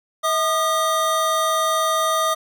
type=tone pair together; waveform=square; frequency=643 / 1221.2 Hz; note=E5 / D#6; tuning=-43 / -33 cents; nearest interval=major seventh; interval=1110 cents; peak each=-23 / -20 dBFS; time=0.23-2.35 s; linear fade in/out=20 ms; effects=none